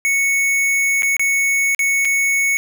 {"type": "tone with dropouts", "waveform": "square", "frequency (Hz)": 2214, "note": "C#7", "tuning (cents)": -3, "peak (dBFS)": -15, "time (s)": [0.05, 2.57], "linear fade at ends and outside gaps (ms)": 0, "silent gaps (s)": [[1.022, 1.031], [1.167, 1.195], [1.748, 1.792], [2.049, 2.053]], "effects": []}